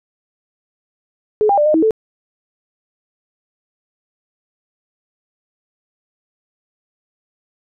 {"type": "tone with pitch steps", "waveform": "sine", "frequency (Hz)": [425.5, 802, 593, 611, 320.8, 439.8], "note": ["G#4", "G5", "D5", "D#5", "E4", "A4"], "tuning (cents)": [42, 39, 17, -32, -47, -1], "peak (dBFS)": -10, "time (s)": [1.41, 1.908], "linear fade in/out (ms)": 0, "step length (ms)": 83, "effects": []}